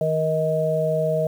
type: harmonic tone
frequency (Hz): 157.6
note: D#3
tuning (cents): +23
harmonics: 1 / 3 / 4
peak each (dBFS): -25 / -25 / -21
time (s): 0.01-1.27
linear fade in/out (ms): 2
effects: 8-bit